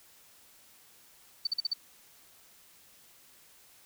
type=tone bursts; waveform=sine; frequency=4556 Hz; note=C#8; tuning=47 cents sharp; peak=-26 dBFS; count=5; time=1.45-1.735 s; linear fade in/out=5 ms; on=21 ms; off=45 ms; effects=white hiss -59 dBFS RMS until 3.85 s